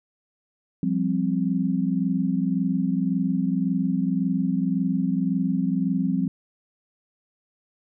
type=chord; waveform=sine; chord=F suspended second; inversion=none; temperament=just; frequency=174.61 / 196.44 / 261.9 Hz; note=F3 / G3 / C4; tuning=0 / +4 / +2 cents; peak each=-25 dBFS; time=0.83-6.28 s; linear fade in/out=2 ms; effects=none